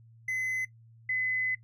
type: tone pair in turn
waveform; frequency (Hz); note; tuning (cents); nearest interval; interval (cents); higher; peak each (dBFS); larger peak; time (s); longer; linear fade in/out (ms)
triangle / sine; 2035 / 2025; C7 / B6; -49 / +43; unison; 8; first; -27; neither; 0.28-0.65 / 1.09-1.55; second; 5
effects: noise-tail reverb RT60 0.1 s tail -18 dB re dry + added 114 Hz sine -53 dBFS peak until 1.63 s